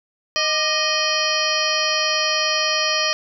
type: harmonic tone with a mistuned harmonic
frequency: 622.3 Hz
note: D#5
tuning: in tune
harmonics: 1 / 2 / 3 / 4 / 5 / 7 / 8 / 9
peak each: -26 / -26 / -26 / -26 / -26 / -26 / -26 / -26 dBFS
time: 0.36-3.13 s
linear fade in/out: 0 ms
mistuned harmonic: 2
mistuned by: -68 cents
effects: none